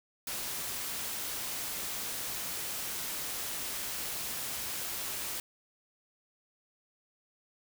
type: noise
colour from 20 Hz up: white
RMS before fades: -37 dBFS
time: 0.27-5.4 s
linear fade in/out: 2 ms
effects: none